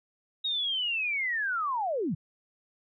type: linear sweep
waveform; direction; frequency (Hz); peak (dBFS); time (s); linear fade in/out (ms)
sine; down; 3785 to 126.3; -27; 0.44-2.15; 10
effects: none